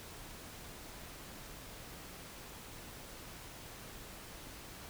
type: silence
effects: pink hiss -50 dBFS RMS until 4.89 s